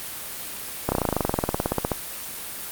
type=slowing click train; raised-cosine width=1 ms; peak=-7 dBFS; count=23; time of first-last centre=0.89-1.917 s; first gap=30 ms; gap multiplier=1.04; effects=white hiss -34 dBFS RMS until 2.71 s + Opus 32 kbps